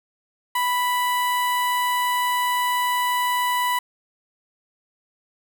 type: tone with notch filter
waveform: sawtooth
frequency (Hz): 987.8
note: B5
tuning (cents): 0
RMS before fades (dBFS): -22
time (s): 0.55-3.79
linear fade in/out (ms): 5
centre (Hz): 5500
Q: 1.1
effects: 8-bit